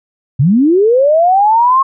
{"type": "linear sweep", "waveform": "sine", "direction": "up", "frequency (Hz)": [119.2, 1090], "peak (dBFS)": -6, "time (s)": [0.39, 1.83], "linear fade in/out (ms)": 10, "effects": []}